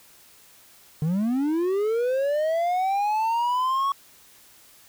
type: linear sweep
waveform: triangle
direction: up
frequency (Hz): 146.83 to 1118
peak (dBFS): -19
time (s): 1.02-3.92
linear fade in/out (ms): 2
effects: white hiss -53 dBFS RMS until 4.88 s